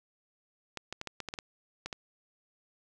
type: clicks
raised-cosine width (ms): 0.2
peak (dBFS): -20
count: 10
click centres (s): 0.773 / 0.926 / 1.014 / 1.073 / 1.203 / 1.287 / 1.339 / 1.388 / 1.86 / 1.928
effects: none